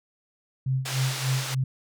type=tone with tremolo; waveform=sine; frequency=131.6 Hz; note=C3; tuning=10 cents sharp; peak=-21 dBFS; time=0.66-1.64 s; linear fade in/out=5 ms; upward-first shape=sine; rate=3.4 Hz; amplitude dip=85%
type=band-pass noise; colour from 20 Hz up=white; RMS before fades=-33 dBFS; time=0.85-1.55 s; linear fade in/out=10 ms; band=390 to 6200 Hz; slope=12 dB/octave
effects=none